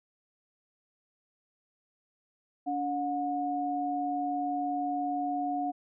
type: tone pair together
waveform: sine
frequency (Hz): 286.7 / 723.7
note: D4 / F#5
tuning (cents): -42 / -39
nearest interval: octave + major third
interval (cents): 1603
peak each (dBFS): -33 / -30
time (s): 2.66-5.72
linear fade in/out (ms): 20
effects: none